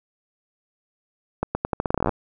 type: accelerating click train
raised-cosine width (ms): 1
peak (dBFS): -8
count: 16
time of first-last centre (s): 1.43-2.093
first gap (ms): 120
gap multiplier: 0.83
effects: none